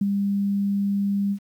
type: tone with ADSR envelope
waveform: sine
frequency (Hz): 200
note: G3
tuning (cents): +35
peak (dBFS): -17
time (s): 0.01-1.39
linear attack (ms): 6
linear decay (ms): 28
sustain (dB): -3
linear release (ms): 75
effects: 9-bit